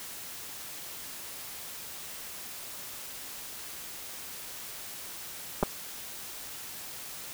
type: clicks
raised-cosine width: 1 ms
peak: -11 dBFS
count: 2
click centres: 5.628 / 5.633 s
effects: white hiss -42 dBFS RMS until 7.33 s